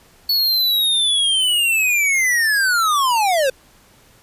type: linear sweep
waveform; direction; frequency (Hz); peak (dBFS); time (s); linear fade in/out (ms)
square; down; 4435 to 505; -15; 0.29-3.5; 5
effects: pink hiss -51 dBFS RMS until 4.22 s + resampled to 32000 Hz